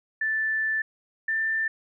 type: tone pair in turn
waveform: sine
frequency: 1760 / 1781.5 Hz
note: A6 / A6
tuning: 0 / +21 cents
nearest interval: unison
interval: 21 cents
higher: second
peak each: -23 dBFS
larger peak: neither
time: 0.21-0.82 / 1.28-1.68 s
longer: first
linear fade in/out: 5 ms
effects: none